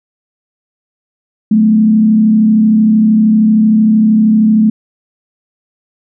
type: tone with frequency modulation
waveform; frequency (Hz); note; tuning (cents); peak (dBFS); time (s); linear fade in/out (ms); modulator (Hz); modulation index
sine; 216.9; A3; -25; -5; 1.51-4.7; 5; 33; 0.46
effects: none